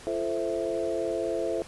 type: chord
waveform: sine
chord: F major seventh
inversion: none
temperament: equal with one note detuned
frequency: 341.8 / 440 / 523.3 / 659.3 Hz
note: F4 / A4 / C5 / E5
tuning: -37 / 0 / 0 / 0 cents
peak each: -32 dBFS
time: 0.07-1.62 s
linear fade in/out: 0 ms
effects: pink hiss -47 dBFS RMS until 1.67 s + resampled to 24000 Hz